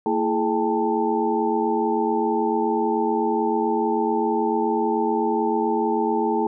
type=tone cluster; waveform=sine; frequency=228.5 / 333 / 422 / 800 / 887 Hz; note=A#3 / E4 / G#4 / G5 / A5; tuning=-34 / +18 / +28 / +35 / +14 cents; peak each=-26 / -25 / -24 / -28 / -25 dBFS; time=0.06-6.47 s; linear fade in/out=2 ms; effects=none